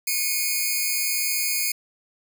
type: tone pair together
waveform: 5% pulse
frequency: 2185 / 2453 Hz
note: C#7 / D#7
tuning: -26 / -25 cents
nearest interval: major second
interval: 201 cents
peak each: -15 dBFS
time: 0.07-1.72 s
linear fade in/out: 5 ms
effects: none